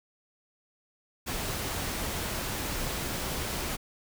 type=noise; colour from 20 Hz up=pink; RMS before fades=-33 dBFS; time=1.26-3.77 s; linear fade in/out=20 ms; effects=none